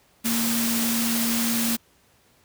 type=tone in noise; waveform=sine; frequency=231.3 Hz; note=A#3; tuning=13 cents flat; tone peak=-24 dBFS; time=0.24-1.77 s; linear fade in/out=20 ms; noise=white; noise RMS=-26 dBFS; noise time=0.24-1.77 s; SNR=-1 dB; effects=pink hiss -60 dBFS RMS until 2.44 s + high-pass 60 Hz 12 dB/octave